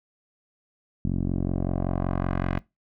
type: tone with low-pass filter sweep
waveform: 10% pulse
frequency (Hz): 45.28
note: F#1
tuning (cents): -37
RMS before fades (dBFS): -26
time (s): 1.05-2.59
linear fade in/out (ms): 0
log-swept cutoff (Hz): 230 to 2100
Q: 1.2
effects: noise-tail reverb RT60 0.2 s tail -21 dB re dry